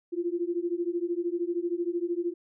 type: beating tone pair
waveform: sine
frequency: 340 / 353 Hz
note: F4 / F4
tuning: -46 / +19 cents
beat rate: 13 Hz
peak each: -30 dBFS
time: 0.12-2.34 s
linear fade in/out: 20 ms
effects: none